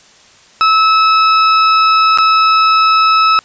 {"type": "tone with dropouts", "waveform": "40% pulse", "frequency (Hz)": 1300, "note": "E6", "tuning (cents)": -24, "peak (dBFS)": -6, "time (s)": [0.61, 3.39], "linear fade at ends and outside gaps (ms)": 0, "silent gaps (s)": [2.175, 2.185], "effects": ["white hiss -44 dBFS RMS until 3.44 s", "resampled to 16000 Hz"]}